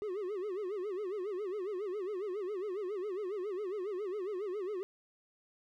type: tone with vibrato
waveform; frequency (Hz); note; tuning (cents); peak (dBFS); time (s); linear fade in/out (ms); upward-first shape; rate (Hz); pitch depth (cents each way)
triangle; 392; G4; 0; -33; 0.02-4.83; 0; sine; 7.3; 170
effects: none